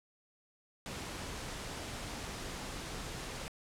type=noise; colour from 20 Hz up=pink; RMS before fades=-42 dBFS; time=0.86-3.48 s; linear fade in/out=0 ms; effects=low-pass 9000 Hz 12 dB/octave